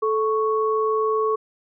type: tone pair together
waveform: sine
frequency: 436.3 / 1108.7 Hz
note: A4 / C#6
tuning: -15 / 0 cents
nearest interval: octave + major third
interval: 1615 cents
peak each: -20 / -23 dBFS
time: 0.02-1.36 s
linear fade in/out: 10 ms
effects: none